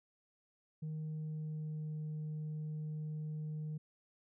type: tone with pitch glide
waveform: sine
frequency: 155.56 to 153.6 Hz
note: D#3 to D#3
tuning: 0 to -22 cents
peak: -36 dBFS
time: 0.82-3.78 s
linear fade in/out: 10 ms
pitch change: -22 cents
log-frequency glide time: 0.96-2.02 s
effects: tanh soft clip ceiling -37 dBFS